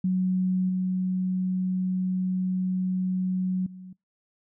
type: tone with level steps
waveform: sine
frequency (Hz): 185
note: F#3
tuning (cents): 0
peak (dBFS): -21 / -23 / -39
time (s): 0.04-3.93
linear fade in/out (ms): 5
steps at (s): 0.69 / 3.66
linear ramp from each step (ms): 5
effects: noise-tail reverb RT60 0.2 s tail -25 dB re dry